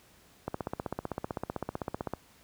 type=click train; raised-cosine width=1 ms; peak=-18 dBFS; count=27; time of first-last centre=0.48-2.136 s; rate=15.7 Hz; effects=pink hiss -60 dBFS RMS until 2.43 s + high-pass 60 Hz 12 dB/octave